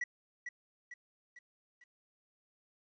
triangle tone with echo, 1943 Hz, B6, 29 cents flat, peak -31 dBFS, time 0.01-0.04 s, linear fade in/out 5 ms, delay 450 ms, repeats 4, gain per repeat -6 dB, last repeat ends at 1.84 s, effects resampled to 16000 Hz + 12-bit

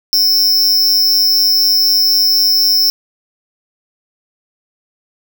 square tone with amplitude modulation, 5300 Hz, E8, 9 cents sharp, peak -5 dBFS, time 0.13-2.9 s, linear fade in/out 0 ms, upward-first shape sine, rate 196 Hz, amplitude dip 100%, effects 7-bit

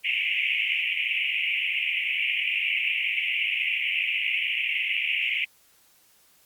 white band-pass noise, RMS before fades -26 dBFS, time 0.04-5.45 s, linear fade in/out 10 ms, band 2100 to 2900 Hz, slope 96 dB/octave, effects white hiss -60 dBFS RMS until 6.45 s + Opus 48 kbps

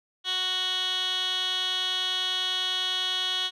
15% pulse tone with band-pass filter, 370 Hz, F#4, in tune, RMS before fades -28 dBFS, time 0.24-3.51 s, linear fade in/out 50 ms, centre 3200 Hz, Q 5.7, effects none

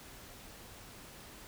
silence, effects pink hiss -52 dBFS RMS until 1.47 s

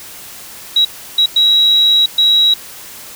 sine tone bursts at uneven times, 3865 Hz, B7, 38 cents flat, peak -7 dBFS, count 4, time 0.76-0.85 / 1.18-1.26 / 1.36-2.06 / 2.18-2.54 s, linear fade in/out 5 ms, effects white hiss -33 dBFS RMS until 3.15 s

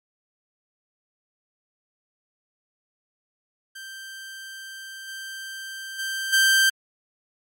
sawtooth tone with level steps, 1568 Hz, G6, in tune, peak -33 / -30 / -23 / -12 dBFS, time 3.75-6.7 s, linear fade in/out 10 ms, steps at 5.07 / 5.98 / 6.32 s, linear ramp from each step 20 ms, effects MP3 64 kbps

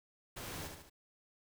pink noise with echo, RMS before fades -45 dBFS, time 0.36-0.68 s, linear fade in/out 10 ms, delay 73 ms, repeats 3, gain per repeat -5 dB, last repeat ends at 0.899 s, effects none

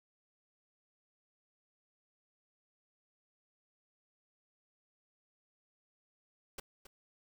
pink noise with echo, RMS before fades -43 dBFS, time 6.58-6.6 s, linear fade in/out 5 ms, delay 270 ms, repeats 1, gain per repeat -12 dB, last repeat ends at 6.87 s, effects none

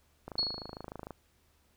click train, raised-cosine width 1 ms, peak -27 dBFS, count 23, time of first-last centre 0.28-1.107 s, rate 26.6 Hz
sine tone with exponential decay, 4344 Hz, C#8, 36 cents flat, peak -25 dBFS, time 0.38-0.84 s, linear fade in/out 5 ms, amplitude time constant 100 ms
effects added 74 Hz sine -70 dBFS peak until 1.76 s + pink hiss -70 dBFS RMS until 1.76 s

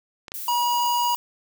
clicks, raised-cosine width 0.2 ms, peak -20 / -17 dBFS, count 2, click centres 0.282 / 0.319 s
violet noise, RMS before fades -33 dBFS, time 0.34-1.16 s, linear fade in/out 0 ms
harmonic tone, 962 Hz, B5, 46 cents flat, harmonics 1 / 3 / 5 / 7, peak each -20 / -30 / -34 / -37 dBFS, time 0.48-1.15 s, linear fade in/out 2 ms
effects none

